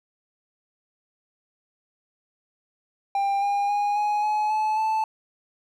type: tone with pitch steps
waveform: triangle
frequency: 795 / 808 / 821.1 / 834.5 / 848.1 / 862 / 876 Hz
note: G5 / G#5 / G#5 / G#5 / G#5 / A5 / A5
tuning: +24 / -48 / -20 / +8 / +36 / -36 / -8 cents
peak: -19 dBFS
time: 3.15-5.04 s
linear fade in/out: 2 ms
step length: 270 ms
effects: none